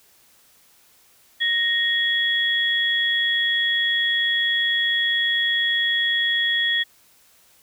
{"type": "tone pair together", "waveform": "sine", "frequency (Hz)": [1864.7, 3343], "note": ["A#6", "G#7"], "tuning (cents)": [0, 11], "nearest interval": "minor seventh", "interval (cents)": 1011, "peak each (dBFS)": -21, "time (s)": [1.4, 6.84], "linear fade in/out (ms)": 20, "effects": ["white hiss -56 dBFS RMS until 7.62 s"]}